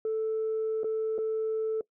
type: tone with dropouts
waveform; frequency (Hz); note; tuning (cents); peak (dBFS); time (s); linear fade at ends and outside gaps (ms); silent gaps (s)
sine; 440; A4; 0; -25; 0.05-1.81; 2; 0.834-0.843 / 1.181-1.186
effects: noise-tail reverb RT60 0.1 s tail -22 dB re dry + tanh soft clip ceiling -24 dBFS